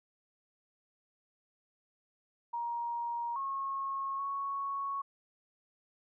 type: tone with pitch steps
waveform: sine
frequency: 943 / 1090 / 1108 Hz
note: A#5 / C#6 / C#6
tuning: +20 / -29 / -1 cents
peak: -33 dBFS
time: 2.53-5.02 s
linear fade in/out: 10 ms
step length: 830 ms
effects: none